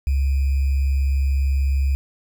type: tone with sample-and-hold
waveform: sine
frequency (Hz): 68.3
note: C#2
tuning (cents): -25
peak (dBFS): -16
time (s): 0.07-1.95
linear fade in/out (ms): 0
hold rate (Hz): 2450
effects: none